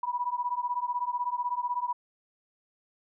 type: beating tone pair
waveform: sine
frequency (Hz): 970 / 986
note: B5 / B5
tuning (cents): -31 / -3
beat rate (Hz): 16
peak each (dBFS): -31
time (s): 0.03-1.93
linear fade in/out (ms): 5
effects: none